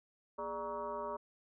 sine tone with frequency modulation, 768 Hz, G5, 36 cents flat, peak -37 dBFS, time 0.38-1.17 s, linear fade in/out 10 ms, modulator 177 Hz, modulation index 2.3, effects none

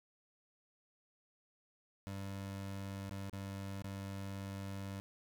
25% pulse tone with dropouts, 98 Hz, G2, in tune, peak -38 dBFS, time 2.07-5 s, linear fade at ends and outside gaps 0 ms, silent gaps 3.094-3.111 / 3.296-3.329 / 3.822-3.843 s, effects none

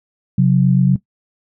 sine tone pair together, 134.1 / 182.38 Hz, C3 / F#3, +43 / -25 cents, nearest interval perfect fourth, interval 532 cents, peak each -12 dBFS, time 0.38-0.96 s, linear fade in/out 5 ms, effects noise-tail reverb RT60 0.1 s tail -17 dB re dry

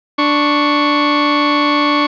sawtooth tone pair together, 293.7 / 1108.9 Hz, D4 / C#6, 0 / 0 cents, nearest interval octave + major seventh, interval 2300 cents, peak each -10 dBFS, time 0.18-2.07 s, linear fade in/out 10 ms, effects resampled to 11025 Hz + 7-bit

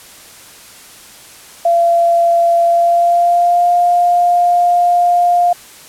sine tone with pitch glide, 683 to 703.4 Hz, F5 to F5, -39 to +12 cents, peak -8 dBFS, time 1.65-5.53 s, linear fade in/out 5 ms, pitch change +51 cents, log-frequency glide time 2.64-3.7 s, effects white hiss -38 dBFS RMS until 5.88 s + low-pass 12000 Hz 12 dB/octave

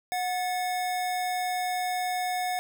square tone pair together, 730 / 1736.2 Hz, F#5 / A6, -24 / -24 cents, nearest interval octave + minor third, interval 1500 cents, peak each -28 / -40 dBFS, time 0.12-2.59 s, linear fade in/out 0 ms, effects none

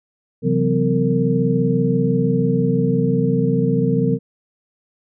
sine tone cluster, 132.7 / 167.7 / 187.9 / 253.8 / 456.6 Hz, C3 / E3 / F#3 / B3 / A#4, +25 / +30 / +27 / +47 / -36 cents, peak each -21 dBFS, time 0.42-4.19 s, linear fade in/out 50 ms, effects none

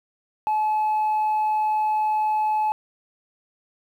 sine tone, 858 Hz, A5, 44 cents flat, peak -17 dBFS, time 0.47-2.72 s, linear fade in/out 0 ms, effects tanh soft clip ceiling -18 dBFS + 9-bit

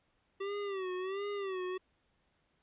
square tone with vibrato, 386.5 Hz, G4, 24 cents flat, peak -36 dBFS, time 0.4-1.78 s, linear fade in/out 10 ms, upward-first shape sine, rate 1.4 Hz, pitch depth 100 cents each way, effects pink hiss -75 dBFS RMS until 2.62 s + resampled to 8000 Hz

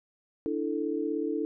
sine chord, D suspended second, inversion none, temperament just, 293.7 / 330.4 / 440.5 Hz, D4 / E4 / A4, 0 / +4 / +2 cents, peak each -32 dBFS, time 0.46-1.45 s, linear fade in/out 0 ms, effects none

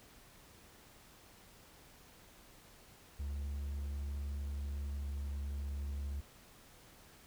triangle tone with pitch glide, 70.8 to 70.35 Hz, C#2 to C#2, +37 to +26 cents, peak -35 dBFS, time 3.19-6.21 s, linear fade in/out 10 ms, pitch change -11 cents, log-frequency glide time 4.37-5.38 s, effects pink hiss -60 dBFS RMS until 7.26 s

